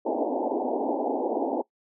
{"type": "band-pass noise", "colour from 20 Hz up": "pink", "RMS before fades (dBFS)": -27, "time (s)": [0.05, 1.62], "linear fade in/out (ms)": 10, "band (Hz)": [240, 900], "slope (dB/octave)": 96, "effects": ["noise-tail reverb RT60 0.1 s tail -20 dB re dry"]}